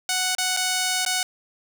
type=tone with dropouts; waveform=5% pulse; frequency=740 Hz; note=F#5; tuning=in tune; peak=-10 dBFS; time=0.09-1.23 s; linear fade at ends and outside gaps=2 ms; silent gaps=0.351-0.383 / 0.566-0.571 / 1.051-1.062 s; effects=none